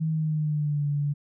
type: tone with pitch glide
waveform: sine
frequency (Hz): 158.8 to 144.78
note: D#3 to D3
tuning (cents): +36 to -24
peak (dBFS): -23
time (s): 0-1.14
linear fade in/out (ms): 20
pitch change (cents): -160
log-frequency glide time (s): 0.1-0.86
effects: none